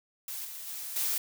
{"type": "noise with level steps", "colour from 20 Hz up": "blue", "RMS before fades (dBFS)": [-38, -42, -39, -30], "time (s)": [0.28, 1.18], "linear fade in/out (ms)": 2, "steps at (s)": [0.45, 0.67, 0.96], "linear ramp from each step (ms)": 2, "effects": []}